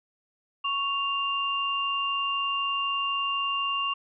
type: tone pair together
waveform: sine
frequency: 1112 / 2792 Hz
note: C#6 / F7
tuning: +5 / -1 cents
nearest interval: octave + major third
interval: 1594 cents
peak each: -28 dBFS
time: 0.64-3.94 s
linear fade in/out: 10 ms
effects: none